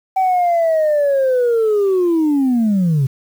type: linear sweep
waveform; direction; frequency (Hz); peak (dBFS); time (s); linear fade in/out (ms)
sine; down; 767 to 127.8; -10; 0.16-3.07; 10
effects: tanh soft clip ceiling -10 dBFS + 7-bit